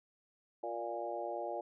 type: harmonic tone with a mistuned harmonic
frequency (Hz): 117.6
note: A#2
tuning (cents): +16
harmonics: 3 / 4 / 5 / 6 / 7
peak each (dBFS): -44 / -45 / -41 / -43 / -43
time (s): 0.63-1.61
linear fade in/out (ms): 5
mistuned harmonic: 6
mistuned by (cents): -20
effects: none